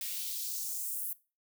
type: noise with high-pass filter sweep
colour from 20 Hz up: blue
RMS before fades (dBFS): -37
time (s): 0.01-1.13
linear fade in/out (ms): 2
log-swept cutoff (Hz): 2300 to 12000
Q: 1.5
effects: noise-tail reverb RT60 0.3 s tail -19 dB re dry